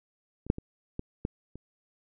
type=clicks; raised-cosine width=3 ms; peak=-30 / -9 / -24 / -20 / -16 / -30 dBFS; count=6; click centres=0.466 / 0.501 / 0.584 / 0.994 / 1.251 / 1.556 s; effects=none